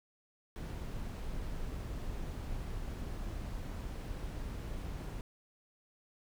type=noise; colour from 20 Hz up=brown; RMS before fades=-40 dBFS; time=0.56-5.21 s; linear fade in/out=0 ms; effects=none